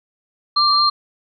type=tone pair together; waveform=sine; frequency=1174.7 / 4190 Hz; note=D6 / C8; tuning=0 / +2 cents; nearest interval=octave + minor seventh; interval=2202 cents; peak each=-15 dBFS; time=0.56-0.9 s; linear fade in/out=10 ms; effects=none